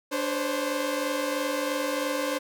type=tone cluster; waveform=sawtooth; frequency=292.6 / 514 / 537 Hz; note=D4 / C5 / C5; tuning=-6 / -31 / +45 cents; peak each=-27 dBFS; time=0.11-2.39 s; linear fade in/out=20 ms; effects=none